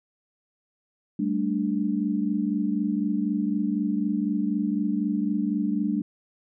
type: chord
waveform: sine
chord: G suspended second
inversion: none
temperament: equal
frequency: 196 / 220 / 293.7 Hz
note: G3 / A3 / D4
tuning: 0 / 0 / 0 cents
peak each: -27 dBFS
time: 1.19-6.02 s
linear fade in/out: 5 ms
effects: none